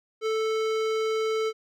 sine tone with hard clipping, 440 Hz, A4, in tune, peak -26 dBFS, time 0.21-1.53 s, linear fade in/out 50 ms, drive 18 dB, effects none

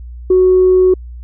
sine tone, 370 Hz, F#4, in tune, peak -5 dBFS, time 0.3-0.94 s, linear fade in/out 5 ms, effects tanh soft clip ceiling -2 dBFS + added 60 Hz sine -27 dBFS peak until 1.23 s

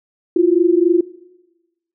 sine tone pair together, 336.4 / 360 Hz, E4 / F#4, +35 / -47 cents, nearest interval minor second, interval 118 cents, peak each -13 dBFS, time 0.36-1.01 s, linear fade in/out 5 ms, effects noise-tail reverb RT60 1.0 s tail -20 dB re dry

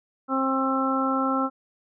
harmonic tone, 265.8 Hz, C4, 27 cents sharp, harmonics 1 / 2 / 3 / 4 / 5, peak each -25 / -30 / -31 / -31 / -26 dBFS, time 0.28-1.5 s, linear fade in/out 50 ms, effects none

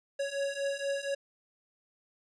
square beating tone pair, 554.4 / 558.6 Hz, C#5 / C#5, 0 / +13 cents, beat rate 4.2 Hz, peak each -36 / -34 dBFS, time 0.19-1.15 s, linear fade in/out 10 ms, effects resampled to 22050 Hz

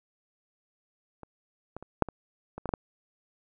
clicks, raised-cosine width 1 ms, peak -29 / -24 / -29 / -6 / -23 / -24 / -18 / -16 / -13 dBFS, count 9, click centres 1.233 / 1.766 / 1.826 / 2.023 / 2.087 / 2.58 / 2.657 / 2.691 / 2.738 s, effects none

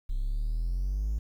triangle exponential sweep, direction up, 31.77 to 55.5 Hz, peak -24 dBFS, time 0.09-1.19 s, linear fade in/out 10 ms, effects tanh soft clip ceiling -20 dBFS + 10-bit

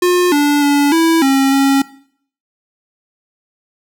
square tone with pitch steps, 357.4 / 290.5 / 286.4 / 328.4 / 270.7 / 273.8 Hz, F4 / D4 / D4 / E4 / C#4 / C#4, +40 / -19 / -43 / -6 / -41 / -21 cents, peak -10 dBFS, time 0.02-1.82 s, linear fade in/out 5 ms, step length 300 ms, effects noise-tail reverb RT60 0.6 s tail -20 dB re dry

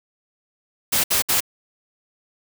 white noise bursts, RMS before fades -19 dBFS, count 3, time 0.92-1.406 s, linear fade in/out 10 ms, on 120 ms, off 63 ms, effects none

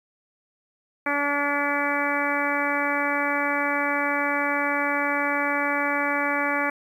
harmonic tone, 286.8 Hz, D4, 41 cents flat, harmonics 1 / 2 / 3 / 4 / 5 / 6 / 7 / 8, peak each -30 / -30 / -30 / -30 / -30 / -30 / -30 / -30 dBFS, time 1.06-6.7 s, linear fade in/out 5 ms, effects 9-bit

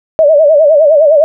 sine tone with vibrato, 606 Hz, D#5, 46 cents flat, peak -3 dBFS, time 0.19-1.24 s, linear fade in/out 0 ms, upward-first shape sine, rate 9.8 Hz, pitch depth 120 cents each way, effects none

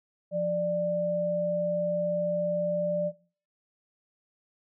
sine tone pair together, 174.61 / 592.3 Hz, F3 / D5, 0 / +15 cents, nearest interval octave + major sixth, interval 2115 cents, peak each -33 / -26 dBFS, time 0.31-3.12 s, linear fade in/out 50 ms, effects noise-tail reverb RT60 0.4 s tail -17 dB re dry

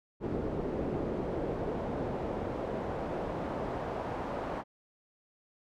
brown noise with band-pass filter sweep, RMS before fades -35 dBFS, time 0.2-4.64 s, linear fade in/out 50 ms, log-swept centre 380 to 780 Hz, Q 1.2, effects none

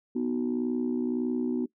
sine chord, B major, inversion none, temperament just, 246.9 / 308.7 / 370.4 Hz, B3 / D#4 / F#4, 0 / -14 / +2 cents, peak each -27 / -32 / -31 dBFS, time 0.15-1.66 s, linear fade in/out 10 ms, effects noise-tail reverb RT60 0.1 s tail -20 dB re dry + tanh soft clip ceiling -19 dBFS

